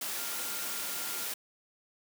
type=tone in noise; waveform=sine; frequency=1400 Hz; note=F6; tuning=4 cents sharp; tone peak=-47 dBFS; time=0.17-1.26 s; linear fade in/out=5 ms; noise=white; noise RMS=-36 dBFS; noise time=0.01-1.34 s; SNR=-14 dB; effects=high-pass 200 Hz 12 dB/octave